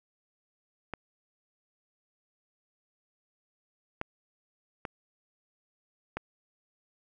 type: clicks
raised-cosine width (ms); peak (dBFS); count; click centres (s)
0.5; -20 / -17 / -20 / -18; 4; 0.937 / 4.014 / 4.852 / 6.17
effects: none